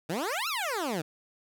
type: exponential two-way sweep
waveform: 15% pulse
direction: up then down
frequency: 146.5 to 1396.9 to 146.5 Hz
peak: -23 dBFS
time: 0.09-1.02 s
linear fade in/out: 10 ms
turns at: 0.48 s
effects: none